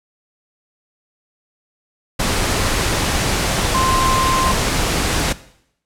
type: tone in noise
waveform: sine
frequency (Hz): 1046.5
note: C6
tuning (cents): 0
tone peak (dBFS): -16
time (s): 3.74-4.52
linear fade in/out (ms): 10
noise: pink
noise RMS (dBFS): -18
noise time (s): 2.19-5.33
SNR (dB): -1
effects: noise-tail reverb RT60 0.7 s tail -17 dB re dry + low-pass 10000 Hz 12 dB/octave